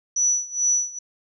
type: tone with tremolo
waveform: sine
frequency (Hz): 5920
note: F#8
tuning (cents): 0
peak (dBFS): -16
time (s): 0.16-0.99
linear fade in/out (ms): 5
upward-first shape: sine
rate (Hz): 2.3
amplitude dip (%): 90
effects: none